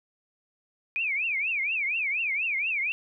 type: tone with vibrato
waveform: sine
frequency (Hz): 2407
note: D7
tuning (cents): +42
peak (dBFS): -25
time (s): 0.96-2.92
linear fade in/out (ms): 0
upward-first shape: triangle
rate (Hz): 4.2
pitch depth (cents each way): 260
effects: none